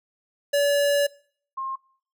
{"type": "tone pair in turn", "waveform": ["square", "sine"], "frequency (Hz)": [572, 1066.2], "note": ["D5", "C6"], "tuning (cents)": [-46, 32], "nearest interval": "major seventh", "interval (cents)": 1078, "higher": "second", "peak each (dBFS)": [-19, -27], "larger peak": "first", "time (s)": [[0.53, 1.07], [1.57, 1.76]], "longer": "first", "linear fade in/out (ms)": 10, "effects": ["noise-tail reverb RT60 0.5 s tail -22 dB re dry"]}